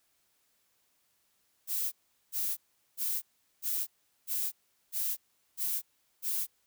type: noise bursts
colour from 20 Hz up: violet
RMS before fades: -32 dBFS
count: 8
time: 1.67-6.47 s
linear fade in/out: 50 ms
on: 250 ms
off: 400 ms
effects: white hiss -73 dBFS RMS until 6.66 s